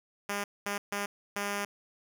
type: tone bursts at uneven times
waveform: 5% pulse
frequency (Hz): 202.7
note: G#3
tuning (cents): -42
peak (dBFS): -20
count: 4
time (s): 0.29-0.44 / 0.66-0.78 / 0.92-1.06 / 1.36-1.65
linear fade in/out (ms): 5
effects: none